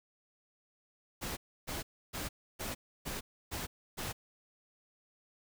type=noise bursts; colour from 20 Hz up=pink; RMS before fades=-39 dBFS; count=7; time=1.21-4.13 s; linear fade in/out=20 ms; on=160 ms; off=300 ms; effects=none